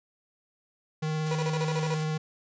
square tone with vibrato, 155.56 Hz, D#3, in tune, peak -28 dBFS, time 1.02-2.18 s, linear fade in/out 10 ms, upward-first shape triangle, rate 17 Hz, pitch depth 15 cents each way
white noise with tremolo, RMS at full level -41 dBFS, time 1.26-2.04 s, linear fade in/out 5 ms, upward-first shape sine, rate 15 Hz, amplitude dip 30%
30% pulse tone bursts, 487 Hz, B4, 24 cents flat, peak -27 dBFS, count 9, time 1.31-1.943 s, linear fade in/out 2 ms, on 41 ms, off 33 ms
effects resampled to 16000 Hz

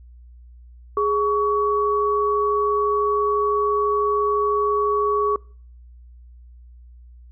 sine tone pair together, 415.3 / 1126.5 Hz, G#4 / C#6, 0 / +28 cents, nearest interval octave + perfect fourth, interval 1728 cents, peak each -20 dBFS, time 0.97-5.36 s, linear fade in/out 2 ms, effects noise-tail reverb RT60 0.5 s tail -25 dB re dry + added 60 Hz sine -42 dBFS peak until 7.31 s

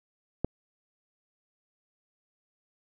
click, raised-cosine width 2 ms, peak -13 dBFS, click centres 0.446 s, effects none

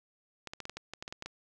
clicks, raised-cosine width 0.2 ms, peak -23 dBFS, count 12, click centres 0.473 / 0.535 / 0.603 / 0.654 / 0.696 / 0.77 / 0.936 / 1.025 / 1.079 / 1.125 / 1.224 / 1.26 s, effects none

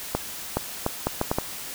accelerating click train, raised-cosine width 1 ms, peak -8 dBFS, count 7, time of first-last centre 0.15-1.385 s, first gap 420 ms, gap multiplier 0.7, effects white hiss -36 dBFS RMS until 1.74 s

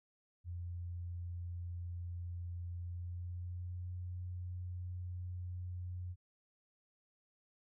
sine tone with pitch glide, 87.31 to 89.71 Hz, F2 to F2, 0 to +47 cents, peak -40 dBFS, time 0.44-6.16 s, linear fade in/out 50 ms, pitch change +47 cents, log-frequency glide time 2.77-3.96 s, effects none

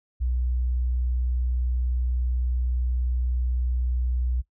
sine tone, 61.74 Hz, B1, in tune, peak -22 dBFS, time 0.2-4.42 s, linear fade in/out 20 ms, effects noise-tail reverb RT60 0.1 s tail -19 dB re dry

